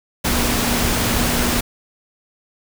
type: tone in noise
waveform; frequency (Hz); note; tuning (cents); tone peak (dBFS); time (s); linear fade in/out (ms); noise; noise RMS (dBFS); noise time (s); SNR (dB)
sine; 240; B3; -49; -24; 0.24-1.61; 10; pink; -19; 0.24-1.61; -8
effects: none